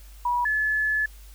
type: tone pair in turn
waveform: sine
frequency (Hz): 970 / 1721.4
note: B5 / A6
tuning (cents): -31 / -38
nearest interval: minor seventh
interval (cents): 993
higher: second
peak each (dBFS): -21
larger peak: neither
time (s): 0.25-0.45 / 0.45-1.06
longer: second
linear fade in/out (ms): 5
effects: added 50 Hz sine -43 dBFS peak until 1.34 s + white hiss -54 dBFS RMS until 1.34 s